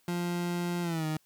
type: tone with pitch glide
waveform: 30% pulse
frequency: 174.61 to 155.56 Hz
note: F3 to D#3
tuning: 0 to 0 cents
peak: -27 dBFS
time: 0.08-1.17 s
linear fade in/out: 2 ms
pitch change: -200 cents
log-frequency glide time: 0.82-1.06 s
effects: white hiss -68 dBFS RMS until 1.25 s